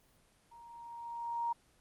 sine tone with level ramp, 937 Hz, A#5, 9 cents sharp, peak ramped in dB -53 to -30 dBFS, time 0.51-1.53 s, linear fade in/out 10 ms, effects pink hiss -68 dBFS RMS until 1.8 s + Opus 24 kbps

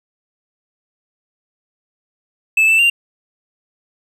triangle tone with pitch steps, 2621 / 2651 / 2779 Hz, E7 / E7 / F7, -11 / +9 / -9 cents, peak -8 dBFS, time 2.57-2.9 s, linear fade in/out 5 ms, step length 110 ms, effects none

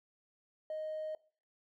sine tone with hard clipping, 622.3 Hz, D#5, in tune, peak -37 dBFS, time 0.7-1.15 s, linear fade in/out 2 ms, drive 1 dB, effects noise-tail reverb RT60 0.4 s tail -21 dB re dry

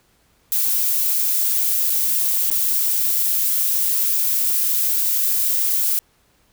violet noise with dropouts, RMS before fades -19 dBFS, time 0.52-5.99 s, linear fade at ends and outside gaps 0 ms, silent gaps 1.898-1.902 / 2.501-2.513 s, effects pink hiss -60 dBFS RMS until 6.52 s

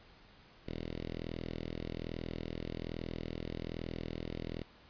5% pulse tone with notch filter, 41.2 Hz, E1, in tune, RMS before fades -41 dBFS, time 0.66-4.64 s, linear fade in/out 10 ms, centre 1200 Hz, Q 0.97, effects pink hiss -60 dBFS RMS until 4.89 s + resampled to 11025 Hz

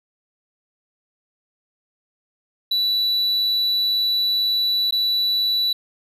triangle tone with dropouts, 3951 Hz, B7, in tune, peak -16 dBFS, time 2.71-5.73 s, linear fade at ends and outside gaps 5 ms, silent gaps 4.909-4.923 s, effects resampled to 32000 Hz

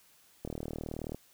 click train, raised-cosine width 2 ms, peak -24 dBFS, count 28, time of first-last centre 0.45-1.146 s, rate 38.8 Hz, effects white hiss -63 dBFS RMS until 1.33 s

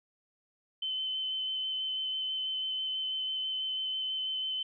sine tone with vibrato, 3058 Hz, G7, 44 cents flat, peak -31 dBFS, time 0.82-4.63 s, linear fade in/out 5 ms, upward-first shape square, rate 6.1 Hz, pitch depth 8 cents each way, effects none

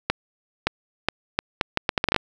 accelerating click train, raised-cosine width 0.3 ms, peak -3 dBFS, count 13, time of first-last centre 0.1-2.163 s, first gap 570 ms, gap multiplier 0.73, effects none

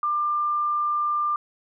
sine tone, 1193 Hz, D6, 27 cents sharp, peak -21 dBFS, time 0.03-1.36 s, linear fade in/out 2 ms, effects none

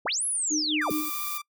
sine linear two-way sweep, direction up then down, 61.74 to 11000 to 61.74 Hz, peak -25 dBFS, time 0.05-0.92 s, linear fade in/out 10 ms, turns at 0.25 s
sine tone with tremolo, 305 Hz, D#4, 34 cents flat, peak -25 dBFS, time 0.5-1.1 s, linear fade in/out 20 ms, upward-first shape sine, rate 4.9 Hz, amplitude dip 75%
sawtooth tone with vibrato, 1183 Hz, D6, 12 cents sharp, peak -31 dBFS, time 0.81-1.42 s, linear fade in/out 10 ms, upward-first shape sine, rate 15 Hz, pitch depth 21 cents each way
violet noise, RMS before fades -33 dBFS, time 0.9-1.38 s, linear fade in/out 5 ms
effects noise-tail reverb RT60 0.1 s tail -24 dB re dry

